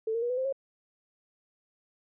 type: tone with pitch steps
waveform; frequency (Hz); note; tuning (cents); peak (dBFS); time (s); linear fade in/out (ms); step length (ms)
sine; 442.8 / 461.3 / 480.7 / 500.8 / 521.7 / 543.6; A4 / A#4 / B4 / B4 / C5 / C#5; +11 / -18 / -47 / +24 / -5 / -34; -27; 0.07-0.526; 5; 76
effects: none